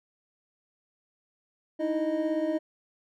triangle tone cluster, 306.9 / 323.9 / 619 Hz, D#4 / E4 / D#5, -24 / -30 / -9 cents, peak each -30 / -27 / -28 dBFS, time 1.79-2.59 s, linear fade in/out 20 ms, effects none

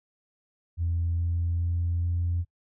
sine tone with pitch steps, 84.7 / 85.29 / 85.88 / 86.48 Hz, E2 / F2 / F2 / F2, +48 / -40 / -29 / -16 cents, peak -23 dBFS, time 0.77-2.45 s, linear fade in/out 50 ms, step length 420 ms, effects noise-tail reverb RT60 0.1 s tail -24 dB re dry + tanh soft clip ceiling -20 dBFS

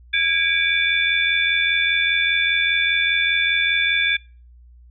sine tone cluster, 1643 / 2301 / 2386 / 3490 Hz, G#6 / D7 / D7 / A7, -19 / -36 / +27 / -15 cents, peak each -22 dBFS, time 0.13-4.17 s, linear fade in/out 10 ms, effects noise-tail reverb RT60 0.4 s tail -26 dB re dry + added 60 Hz sine -44 dBFS peak until 4.9 s

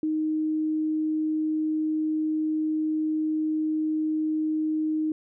sine tone, 311.1 Hz, D#4, in tune, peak -23 dBFS, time 0.03-5.12 s, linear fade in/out 2 ms, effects none

